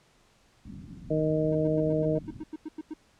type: low-pass noise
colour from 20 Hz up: white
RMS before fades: -44 dBFS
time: 0.65-2.44 s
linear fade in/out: 5 ms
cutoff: 280 Hz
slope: 48 dB/octave
type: harmonic tone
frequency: 155.56 Hz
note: D#3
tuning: in tune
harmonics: 1 / 2 / 3 / 4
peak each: -29 / -29 / -29 / -29 dBFS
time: 1.1-2.19 s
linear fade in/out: 10 ms
type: tone bursts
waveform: triangle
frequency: 311.1 Hz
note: D#4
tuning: in tune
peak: -31 dBFS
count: 12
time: 1.52-2.938 s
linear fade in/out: 5 ms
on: 32 ms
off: 94 ms
effects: pink hiss -63 dBFS RMS until 3.19 s + low-pass 8000 Hz 12 dB/octave